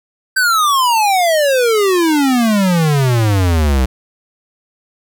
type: exponential sweep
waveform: square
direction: down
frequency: 1571 to 61.9 Hz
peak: -11 dBFS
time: 0.36-3.86 s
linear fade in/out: 10 ms
effects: none